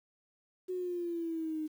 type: exponential sweep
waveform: sine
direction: down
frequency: 370 to 306.7 Hz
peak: -33 dBFS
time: 0.68-1.68 s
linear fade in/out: 20 ms
effects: 10-bit